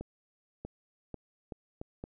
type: accelerating click train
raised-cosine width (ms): 2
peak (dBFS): -26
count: 6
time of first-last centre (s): 0.01-2.039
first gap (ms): 640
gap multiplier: 0.77
effects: none